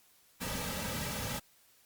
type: noise with comb filter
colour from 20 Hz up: pink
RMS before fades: -37 dBFS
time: 0.4-1.4 s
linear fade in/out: 20 ms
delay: 2.8 ms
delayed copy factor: -0.85
effects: white hiss -65 dBFS RMS until 1.85 s + Opus 48 kbps